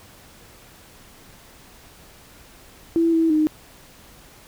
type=tone with pitch steps; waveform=sine; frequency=332.1 / 326.3 / 308.4 Hz; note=E4 / E4 / D#4; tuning=+13 / -18 / -15 cents; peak=-15 dBFS; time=2.96-3.47 s; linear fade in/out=0 ms; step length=170 ms; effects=pink hiss -48 dBFS RMS until 4.47 s